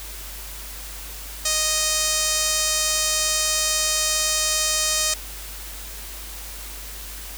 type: tone with band-pass filter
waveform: sawtooth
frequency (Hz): 622.3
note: D#5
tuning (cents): 0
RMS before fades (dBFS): -22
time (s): 1.45-5.14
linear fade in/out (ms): 5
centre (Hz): 6900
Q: 1.7
effects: added 50 Hz sine -37 dBFS peak until 7.37 s + white hiss -37 dBFS RMS until 7.37 s